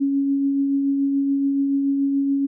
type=tone with tremolo; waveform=sine; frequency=277.2 Hz; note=C#4; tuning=in tune; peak=-16 dBFS; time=0-2.47 s; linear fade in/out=20 ms; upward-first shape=triangle; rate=7 Hz; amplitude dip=30%; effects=none